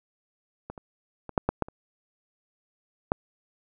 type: clicks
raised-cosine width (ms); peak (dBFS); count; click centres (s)
1; -22 / -27 / -23 / -7 / -9 / -10 / -27 / -8; 8; 0.7 / 0.778 / 1.293 / 1.378 / 1.49 / 1.623 / 1.685 / 3.119
effects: none